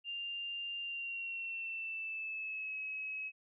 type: tone with pitch glide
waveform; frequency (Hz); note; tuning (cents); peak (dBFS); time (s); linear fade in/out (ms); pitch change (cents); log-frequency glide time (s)
sine; 2794 to 2562; F7 to E7; 0 to -50; -38; 0.04-3.32; 50; -150; 0.81-2.77
effects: none